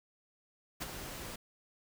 pink noise with ADSR envelope, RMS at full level -36 dBFS, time 0.8-1.36 s, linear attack 22 ms, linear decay 22 ms, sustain -8 dB, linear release 6 ms, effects none

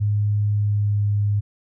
sine tone with pitch glide, 103.83 to 102.82 Hz, G#2 to G#2, 0 to -17 cents, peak -17 dBFS, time 0-1.41 s, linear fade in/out 20 ms, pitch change -17 cents, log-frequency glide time 0.49-1.09 s, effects none

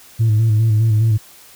sine tone with vibrato, 110 Hz, A2, in tune, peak -9 dBFS, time 0.19-1.18 s, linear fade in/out 20 ms, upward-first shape square, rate 4.9 Hz, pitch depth 44 cents each way, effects tanh soft clip ceiling -9 dBFS + white hiss -44 dBFS RMS until 1.55 s

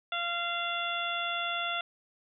harmonic tone, 690 Hz, F5, 21 cents flat, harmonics 1 / 2 / 3 / 4 / 5, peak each -37 / -34 / -40 / -37 / -36 dBFS, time 0.12-1.81 s, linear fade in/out 2 ms, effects none

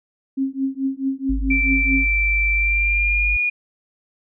sine tone with tremolo, 268.8 Hz, C4, 47 cents sharp, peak -16 dBFS, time 0.37-2.07 s, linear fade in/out 10 ms, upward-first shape triangle, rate 4.6 Hz, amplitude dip 100%
sine tone, 50.4 Hz, G1, 49 cents sharp, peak -20 dBFS, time 1.29-3.37 s, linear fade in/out 10 ms
sine tone with pitch glide, 2339 to 2440 Hz, D7 to D#7, -8 to -34 cents, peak -17 dBFS, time 1.5-3.5 s, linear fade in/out 10 ms, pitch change +74 cents, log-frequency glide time 2.53-3.35 s
effects none

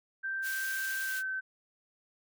sine tone with pitch glide, 1566 to 1537.3 Hz, G6 to G6, -2 to -34 cents, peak -32 dBFS, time 0.23-1.41 s, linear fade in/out 20 ms, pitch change -32 cents, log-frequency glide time 1.03-1.21 s
white high-pass noise, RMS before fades -41 dBFS, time 0.42-1.23 s, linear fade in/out 50 ms, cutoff 1300 Hz, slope 24 dB/octave
effects none

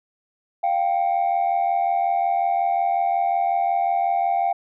sine tone pair together, 698.5 / 784 Hz, F5 / G5, 0 / 0 cents, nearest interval major second, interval 200 cents, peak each -19 dBFS, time 0.63-4.53 s, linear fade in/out 10 ms, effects tanh soft clip ceiling -15 dBFS

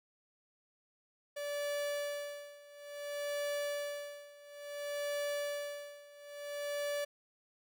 45% pulse tone with tremolo, 579 Hz, D5, 25 cents flat, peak -34 dBFS, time 1.36-7.05 s, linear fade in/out 10 ms, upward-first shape sine, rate 0.58 Hz, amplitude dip 90%, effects none

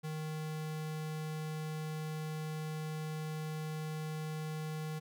square tone, 155.56 Hz, D#3, in tune, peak -38 dBFS, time 0.03-5 s, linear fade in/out 20 ms, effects none

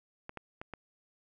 clicks, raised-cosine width 0.5 ms, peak -26 dBFS, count 4, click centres 0.294 / 0.373 / 0.615 / 0.737 s, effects none

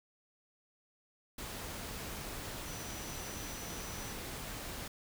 sine tone in noise, 5920 Hz, F#8, in tune, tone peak -50 dBFS, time 2.67-4.13 s, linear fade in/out 5 ms, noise pink, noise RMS -43 dBFS, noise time 1.38-4.88 s, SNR -10 dB, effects none

